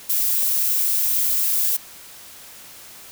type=noise; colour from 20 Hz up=violet; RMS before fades=-20 dBFS; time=0.09-1.77 s; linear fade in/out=10 ms; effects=white hiss -42 dBFS RMS until 3.11 s